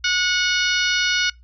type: harmonic tone with a mistuned harmonic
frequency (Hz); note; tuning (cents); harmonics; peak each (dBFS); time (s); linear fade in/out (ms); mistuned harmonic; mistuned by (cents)
729; F#5; -26; 2 / 3 / 4 / 5 / 6 / 7 / 8; -22 / -24 / -25 / -27 / -28 / -28 / -30; 0.04-1.3; 5; 3; +15
effects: noise-tail reverb RT60 0.2 s tail -25 dB re dry + added 60 Hz sine -45 dBFS peak until 1.43 s